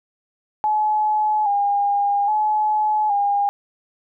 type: tone with vibrato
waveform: sine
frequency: 830.6 Hz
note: G#5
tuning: in tune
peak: -16 dBFS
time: 0.64-3.49 s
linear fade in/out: 0 ms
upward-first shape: square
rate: 0.61 Hz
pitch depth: 45 cents each way
effects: none